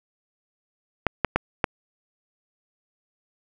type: clicks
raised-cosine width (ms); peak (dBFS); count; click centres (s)
0.5; -4; 4; 1.067 / 1.247 / 1.36 / 1.642
effects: none